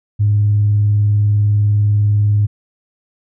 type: tone with vibrato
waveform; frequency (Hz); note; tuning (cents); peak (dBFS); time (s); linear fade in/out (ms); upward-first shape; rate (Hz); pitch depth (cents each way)
sine; 103.83; G#2; 0; -9; 0.19-2.47; 20; sine; 20; 36
effects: tanh soft clip ceiling -5 dBFS